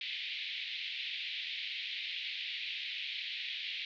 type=band-pass noise; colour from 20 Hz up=white; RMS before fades=-40 dBFS; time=0.01-3.85 s; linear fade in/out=2 ms; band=2100 to 3900 Hz; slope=48 dB/octave; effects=none